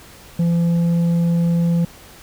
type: tone with tanh clipping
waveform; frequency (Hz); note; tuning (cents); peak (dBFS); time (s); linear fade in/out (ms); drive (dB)
sine; 170; F3; -46; -15; 0.39-1.85; 5; 5
effects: pink hiss -43 dBFS RMS until 2.22 s